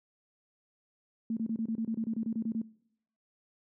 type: tone bursts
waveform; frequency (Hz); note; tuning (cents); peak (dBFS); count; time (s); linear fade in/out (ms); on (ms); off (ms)
sine; 225.1; A3; +40; -28; 14; 1.3-2.616; 2; 68; 28
effects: noise-tail reverb RT60 0.7 s tail -22 dB re dry + high-pass 150 Hz 12 dB/octave